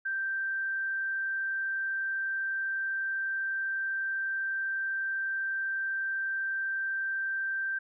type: tone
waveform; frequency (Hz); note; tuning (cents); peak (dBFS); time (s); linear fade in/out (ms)
sine; 1568; G6; 0; -29; 0.05-7.79; 10
effects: none